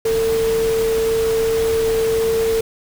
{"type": "tone in noise", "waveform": "sine", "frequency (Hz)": 450.2, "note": "A4", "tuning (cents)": 40, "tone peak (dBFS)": -15, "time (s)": [0.05, 2.61], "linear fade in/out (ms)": 5, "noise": "pink", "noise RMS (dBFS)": -28, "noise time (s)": [0.05, 2.61], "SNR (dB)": 10, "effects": []}